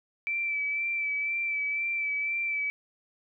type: tone with vibrato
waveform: sine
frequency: 2322 Hz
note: D7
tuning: 20 cents flat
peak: -27 dBFS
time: 0.27-2.7 s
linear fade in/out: 0 ms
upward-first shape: sine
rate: 2 Hz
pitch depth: 27 cents each way
effects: none